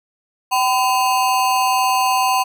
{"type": "ring-modulated tone", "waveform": "square", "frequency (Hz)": 891, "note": "A5", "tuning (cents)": 22, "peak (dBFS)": -12, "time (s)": [0.51, 2.44], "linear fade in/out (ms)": 20, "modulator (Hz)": 122, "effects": []}